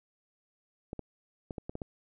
clicks, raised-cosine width 2 ms, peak -24 dBFS, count 7, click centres 0.931 / 0.993 / 1.508 / 1.582 / 1.695 / 1.754 / 1.818 s, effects none

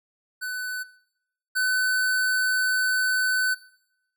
square tone pair in turn, 1502 / 1509.8 Hz, F#6 / F#6, +26 / +35 cents, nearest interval unison, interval 9 cents, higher second, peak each -29 / -22 dBFS, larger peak second, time 0.41-0.84 / 1.55-3.55 s, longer second, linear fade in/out 20 ms, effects noise-tail reverb RT60 0.8 s tail -20 dB re dry

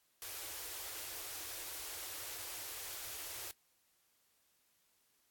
white band-stop noise, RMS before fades -45 dBFS, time 0.22-3.51 s, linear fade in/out 0 ms, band 120 to 300 Hz, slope 96 dB/octave, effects white hiss -75 dBFS RMS until 5.3 s + AAC 64 kbps

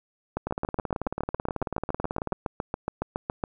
two click trains, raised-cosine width 1 ms, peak -15 / -13 dBFS, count 35 / 23, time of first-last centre 0.47-2.328 / 0.37-3.438 s, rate 18.3 / 7.17 Hz, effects none

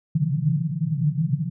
pink band-pass noise, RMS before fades -23 dBFS, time 0.15-1.5 s, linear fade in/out 5 ms, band 130 to 170 Hz, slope 96 dB/octave, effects none

